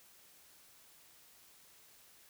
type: silence
effects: white hiss -62 dBFS RMS until 2.29 s